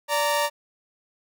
sawtooth tone pair together, 582 / 923.9 Hz, D5 / A#5, -16 / -16 cents, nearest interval minor sixth, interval 800 cents, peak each -20 dBFS, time 0.08-0.5 s, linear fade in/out 50 ms, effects none

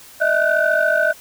sine tone cluster, 611 / 652 / 1476 / 1530 Hz, D#5 / E5 / F#6 / G6, -32 / -19 / -5 / -42 cents, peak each -19 dBFS, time 0.2-1.13 s, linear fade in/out 20 ms, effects tanh soft clip ceiling -6 dBFS + white hiss -43 dBFS RMS until 1.2 s

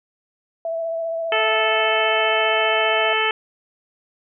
sine tone with vibrato, 660 Hz, E5, 2 cents sharp, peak -22 dBFS, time 0.65-3.13 s, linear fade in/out 2 ms, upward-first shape sine, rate 15 Hz, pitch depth 18 cents each way
harmonic tone, 437.6 Hz, A4, 9 cents flat, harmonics 1 / 2 / 3 / 4 / 5 / 6 / 7, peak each -25 / -25 / -25 / -25 / -25 / -25 / -25 dBFS, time 1.32-3.31 s, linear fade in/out 2 ms
effects none

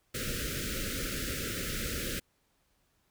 pink band-stop noise, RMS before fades -35 dBFS, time 0.14-2.2 s, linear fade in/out 10 ms, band 580 to 1300 Hz, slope 96 dB/octave, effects pink hiss -73 dBFS RMS until 3.1 s

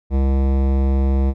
sine tone with hard clipping, 67.2 Hz, C2, 47 cents sharp, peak -16 dBFS, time 0.1-1.34 s, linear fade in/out 50 ms, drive 17 dB, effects none

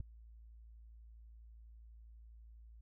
sine tone with ADSR envelope, 56.1 Hz, A1, 34 cents sharp, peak -32 dBFS, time 0-2.81 s, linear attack 4 ms, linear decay 7 ms, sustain -22 dB, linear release 5 ms, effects none

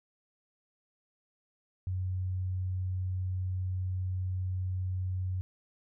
sine tone, 92.5 Hz, F#2, in tune, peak -30 dBFS, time 1.87-5.41 s, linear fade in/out 0 ms, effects none

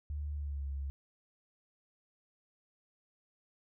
sine tone with pitch glide, 73.42 to 69.3 Hz, D2 to C#2, 0 to 0 cents, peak -35 dBFS, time 0.1-0.9 s, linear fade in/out 0 ms, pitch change -100 cents, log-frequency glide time 0.35-0.66 s, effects none

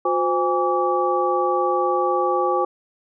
sine tone cluster, 359.8 / 516 / 818 / 1150 Hz, F#4 / C5 / G#5 / D6, -48 / -24 / -26 / -37 cents, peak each -23 dBFS, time 0.05-2.65 s, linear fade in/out 5 ms, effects none

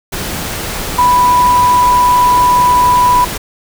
sine tone in noise, 987.8 Hz, B5, in tune, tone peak -6 dBFS, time 0.98-3.25 s, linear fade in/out 10 ms, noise pink, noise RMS -20 dBFS, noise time 0.12-3.38 s, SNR +11 dB, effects none

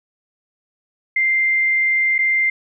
sine tone with dropouts, 2093 Hz, C7, in tune, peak -14 dBFS, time 1.16-2.5 s, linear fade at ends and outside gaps 5 ms, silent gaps 2.182-2.188 s, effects none

